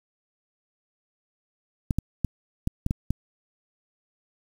clicks, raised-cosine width 5 ms, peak -11 dBFS, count 7, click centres 1.908 / 1.986 / 2.247 / 2.674 / 2.864 / 2.909 / 3.106 s, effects 7-bit

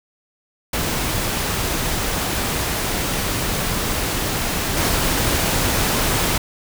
pink noise with level steps, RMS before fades -22 / -19 dBFS, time 0.73-6.38 s, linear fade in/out 5 ms, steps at 4.77 s, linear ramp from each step 2 ms, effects none

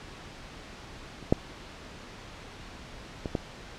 clicks, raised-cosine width 2 ms, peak -30 / -6 / -18 / -13 dBFS, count 4, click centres 1.227 / 1.325 / 3.258 / 3.352 s, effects pink hiss -45 dBFS RMS until 3.78 s + low-pass 5000 Hz 12 dB/octave

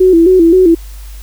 sine tone with vibrato, 351.5 Hz, F4, 11 cents sharp, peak -3 dBFS, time 0-0.75 s, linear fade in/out 10 ms, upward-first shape square, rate 3.8 Hz, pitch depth 95 cents each way, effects added 50 Hz sine -26 dBFS peak until 1.22 s + white hiss -40 dBFS RMS until 1.22 s

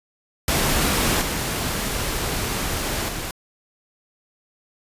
pink noise with level steps, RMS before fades -20 / -25 / -29 dBFS, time 0.48-3.31 s, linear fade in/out 2 ms, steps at 1.21 / 3.08 s, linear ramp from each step 10 ms, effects resampled to 32000 Hz

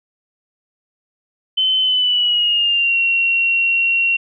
sine tone with pitch glide, 3057 to 2739 Hz, G7 to F7, -44 to -34 cents, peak -13 dBFS, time 1.57-4.17 s, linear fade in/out 10 ms, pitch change -190 cents, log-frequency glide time 1.8-2.97 s, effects none

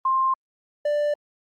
sine / triangle tone pair in turn, 1055 / 589.5 Hz, C6 / D5, +14 / +6 cents, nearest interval minor seventh, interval 1008 cents, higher first, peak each -18 dBFS, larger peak neither, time 0.05-0.34 / 0.85-1.14 s, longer neither, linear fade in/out 5 ms, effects Opus 48 kbps

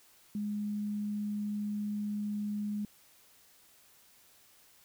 sine tone, 207.7 Hz, G#3, in tune, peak -32 dBFS, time 0.35-2.85 s, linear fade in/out 2 ms, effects white hiss -62 dBFS RMS until 4.84 s

